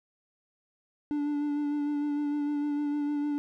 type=tone with vibrato; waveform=triangle; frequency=292.2 Hz; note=D4; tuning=9 cents flat; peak=-25 dBFS; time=1.11-3.38 s; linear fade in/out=0 ms; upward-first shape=sine; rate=6.6 Hz; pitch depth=21 cents each way; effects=none